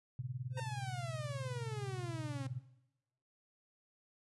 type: tone with tremolo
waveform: sine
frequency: 126.1 Hz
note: B2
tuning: 36 cents sharp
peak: -35 dBFS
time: 0.19-2.6 s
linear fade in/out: 0 ms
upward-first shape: sine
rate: 19 Hz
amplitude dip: 95%
type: tone with exponential growth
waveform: square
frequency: 515 Hz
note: C5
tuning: 28 cents flat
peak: -39 dBFS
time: 0.5-0.6 s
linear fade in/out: 5 ms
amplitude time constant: 20 ms
type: exponential sweep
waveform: sawtooth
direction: down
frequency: 934 to 264.3 Hz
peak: -40 dBFS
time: 0.57-2.47 s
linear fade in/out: 5 ms
effects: noise-tail reverb RT60 0.9 s tail -18 dB re dry + resampled to 24000 Hz